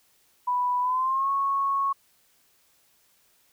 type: tone with pitch glide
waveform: sine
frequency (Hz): 987.8 to 1102.4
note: B5 to C#6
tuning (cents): 0 to -10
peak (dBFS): -22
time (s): 0.47-1.93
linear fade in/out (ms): 10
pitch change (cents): +190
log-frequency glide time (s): 0.81-1.3
effects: white hiss -64 dBFS RMS until 3.52 s